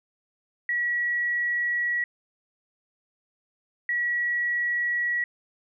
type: tone pair in turn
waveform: sine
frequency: 1926 / 1926 Hz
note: B6 / B6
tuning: -44 / -44 cents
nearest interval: unison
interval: 0 cents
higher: neither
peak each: -23 dBFS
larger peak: neither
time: 0.69-2.04 / 3.89-5.24 s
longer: neither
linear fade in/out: 2 ms
effects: none